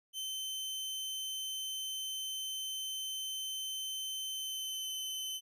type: tone with pitch glide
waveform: sawtooth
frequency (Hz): 3080 to 3055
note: G7 to G7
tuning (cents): -31 to -45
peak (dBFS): -34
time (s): 0.13-5.41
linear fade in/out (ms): 50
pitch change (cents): -14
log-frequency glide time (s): 4.31-4.92
effects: none